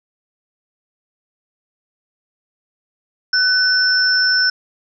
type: tone pair together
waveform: sine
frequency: 1503 / 5356 Hz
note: F#6 / E8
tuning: +27 / +27 cents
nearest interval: octave + minor seventh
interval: 2200 cents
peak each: -15 dBFS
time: 3.33-4.5 s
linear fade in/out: 5 ms
effects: none